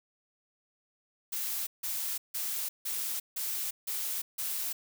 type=noise bursts; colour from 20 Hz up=blue; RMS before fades=-34 dBFS; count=7; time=1.32-4.73 s; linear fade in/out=10 ms; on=350 ms; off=160 ms; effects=none